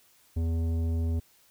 sine tone with tanh clipping, 82.41 Hz, E2, in tune, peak -27 dBFS, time 0.36-1.2 s, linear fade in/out 10 ms, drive 12 dB, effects white hiss -62 dBFS RMS until 1.5 s

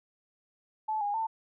sine tone with pitch steps, 867 / 818 / 893 Hz, A5 / G#5 / A5, -26 / -26 / +25 cents, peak -28 dBFS, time 0.88-1.27 s, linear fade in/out 10 ms, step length 130 ms, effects none

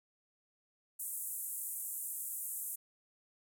white band-pass noise, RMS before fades -41 dBFS, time 0.99-2.76 s, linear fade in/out 10 ms, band 7800 to 15000 Hz, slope 48 dB/octave, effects none

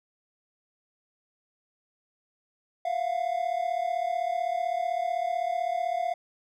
triangle tone pair together, 680.2 / 716 Hz, F5 / F5, -46 / +43 cents, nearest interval minor second, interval 89 cents, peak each -27 dBFS, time 2.85-6.14 s, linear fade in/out 5 ms, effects none

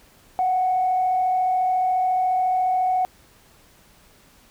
sine tone with frequency modulation, 740 Hz, F#5, in tune, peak -17 dBFS, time 0.39-3.05 s, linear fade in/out 0 ms, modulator 34.2 Hz, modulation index 0.38, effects tanh soft clip ceiling -13 dBFS + pink hiss -54 dBFS RMS until 4.5 s

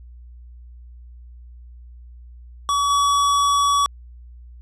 square tone with level steps, 1136 Hz, C#6, 42 cents sharp, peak -18 / -16 dBFS, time 2.69-3.86 s, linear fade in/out 0 ms, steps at 2.9 s, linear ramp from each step 5 ms, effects added 60 Hz sine -39 dBFS peak until 4.61 s + resampled to 22050 Hz

